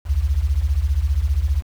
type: beating tone pair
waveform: sine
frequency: 61.74 / 76.74 Hz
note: B1 / D#2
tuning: 0 / -23 cents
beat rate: 15 Hz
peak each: -19 / -18 dBFS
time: 0.05-1.63 s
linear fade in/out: 50 ms
effects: tanh soft clip ceiling -8 dBFS + 7-bit